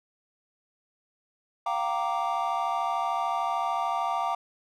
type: chord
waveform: triangle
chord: G minor seventh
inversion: third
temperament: equal with one note detuned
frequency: 698.5 / 771.9 / 932.3 / 1174.7 Hz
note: F5 / G5 / Bb5 / D6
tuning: 0 / -27 / 0 / 0 cents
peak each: -29 dBFS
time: 1.66-4.35 s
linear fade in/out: 5 ms
effects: tanh soft clip ceiling -15 dBFS